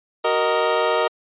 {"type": "chord", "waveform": "25% pulse", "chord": "D# minor", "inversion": "first", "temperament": "equal with one note detuned", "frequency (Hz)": [376.2, 466.2, 622.3], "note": ["F#4", "A#4", "D#5"], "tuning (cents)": [29, 0, 0], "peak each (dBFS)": [-22, -17, -17], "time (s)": [0.24, 1.08], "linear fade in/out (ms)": 10, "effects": ["resampled to 8000 Hz"]}